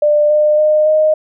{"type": "tone with pitch steps", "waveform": "sine", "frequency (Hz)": [595, 603, 611, 619.2], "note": ["D5", "D5", "D#5", "D#5"], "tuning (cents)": [22, 46, -32, -9], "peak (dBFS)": -8, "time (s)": [0.02, 1.14], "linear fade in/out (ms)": 5, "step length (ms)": 280, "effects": []}